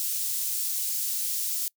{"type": "high-pass noise", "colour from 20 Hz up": "white", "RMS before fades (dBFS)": -29, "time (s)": [0, 1.68], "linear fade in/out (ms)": 0, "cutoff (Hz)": 5600, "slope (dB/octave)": 12, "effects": ["noise-tail reverb RT60 0.1 s tail -25 dB re dry"]}